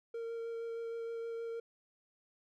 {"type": "tone with vibrato", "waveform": "triangle", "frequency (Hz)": 460.6, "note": "A#4", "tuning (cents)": -21, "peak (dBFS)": -36, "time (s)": [0.14, 1.6], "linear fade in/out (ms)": 5, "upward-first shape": "sine", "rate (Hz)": 6.4, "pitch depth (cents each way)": 10, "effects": []}